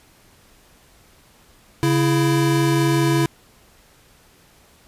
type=tone pair together; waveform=square; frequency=139.3 / 332.8 Hz; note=C#3 / E4; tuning=+9 / +17 cents; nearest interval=octave + minor third; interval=1508 cents; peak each=-19 dBFS; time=1.83-3.26 s; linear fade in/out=0 ms; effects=pink hiss -53 dBFS RMS until 4.87 s + resampled to 32000 Hz